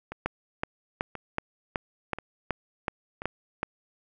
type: two click trains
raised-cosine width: 0.5 ms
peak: -21 / -12 dBFS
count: 4 / 10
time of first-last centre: 0.12-3.219 / 0.26-3.631 s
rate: 0.968 / 2.67 Hz
effects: none